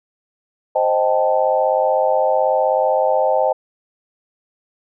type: chord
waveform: sine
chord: A half-diminished seventh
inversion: first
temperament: equal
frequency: 523.3 / 622.3 / 784 / 880 Hz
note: C5 / Eb5 / G5 / A5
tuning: 0 / 0 / 0 / 0 cents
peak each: -18 / -18 / -20 / -22 dBFS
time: 0.75-3.53 s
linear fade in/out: 10 ms
effects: none